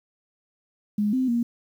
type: tone with pitch steps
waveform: sine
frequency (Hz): 208.2 / 258.6 / 236.4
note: G#3 / C4 / A#3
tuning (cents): +5 / -20 / +24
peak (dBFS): -20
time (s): 0.98-1.43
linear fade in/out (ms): 5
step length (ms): 150
effects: 9-bit